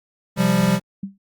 square chord, C suspended fourth, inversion none, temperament equal, 130.81 / 174.61 / 196 Hz, C3 / F3 / G3, 0 / 0 / 0 cents, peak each -24 / -20 / -19 dBFS, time 0.36-0.8 s, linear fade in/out 50 ms
sine tone with exponential decay, 196 Hz, G3, in tune, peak -22 dBFS, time 1.03-1.18 s, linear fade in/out 5 ms, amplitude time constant 31 ms
effects Opus 48 kbps

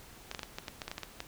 clicks, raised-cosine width 0.2 ms, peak -20 dBFS, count 12, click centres 0.314 / 0.348 / 0.393 / 0.432 / 0.585 / 0.682 / 0.818 / 0.88 / 0.915 / 0.981 / 1.033 / 1.204 s, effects pink hiss -53 dBFS RMS until 1.27 s

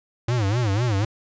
square tone with vibrato, 110 Hz, A2, in tune, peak -20 dBFS, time 0.28-1.05 s, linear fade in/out 5 ms, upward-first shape sine, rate 4 Hz, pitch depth 230 cents each way, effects resampled to 16000 Hz

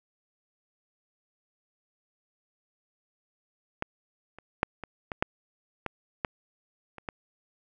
clicks, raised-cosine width 0.5 ms, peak -14 / -30 / -7 / -22 / -18 / -8 / -16 / -12 / -27 / -18 dBFS, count 10, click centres 3.824 / 4.386 / 4.631 / 4.837 / 5.118 / 5.225 / 5.863 / 6.248 / 6.983 / 7.088 s, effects none

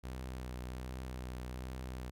sawtooth tone with vibrato, 63.1 Hz, B1, 38 cents sharp, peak -37 dBFS, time 0.03-2.11 s, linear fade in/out 20 ms, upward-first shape triangle, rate 1.3 Hz, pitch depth 31 cents each way, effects none

